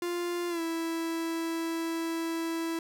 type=tone with pitch glide; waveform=45% pulse; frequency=349.2 to 329.6 Hz; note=F4 to E4; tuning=0 to 0 cents; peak=-30 dBFS; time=0.02-2.79 s; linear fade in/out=2 ms; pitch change=-100 cents; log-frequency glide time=0.49-0.61 s; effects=none